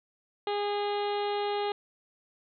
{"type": "harmonic tone", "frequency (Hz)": 410, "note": "G#4", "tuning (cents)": -22, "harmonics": [1, 2, 3, 4, 5, 6, 7, 8, 9, 10], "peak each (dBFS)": [-30, -32, -41, -47, -45, -48, -45, -45, -46, -47], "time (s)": [0.47, 1.72], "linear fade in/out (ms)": 2, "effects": []}